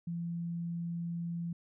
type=tone; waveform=sine; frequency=170 Hz; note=F3; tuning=46 cents flat; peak=-34 dBFS; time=0.07-1.53 s; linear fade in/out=5 ms; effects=none